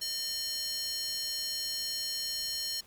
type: tone with high-pass filter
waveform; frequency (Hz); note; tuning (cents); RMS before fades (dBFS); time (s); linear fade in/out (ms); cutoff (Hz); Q
square; 607; D#5; -43; -35; 0.01-2.81; 10; 4500; 2.7
effects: pink hiss -59 dBFS RMS until 2.86 s